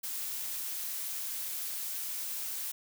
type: noise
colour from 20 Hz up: blue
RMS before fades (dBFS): -37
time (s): 0.03-2.72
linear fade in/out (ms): 10
effects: none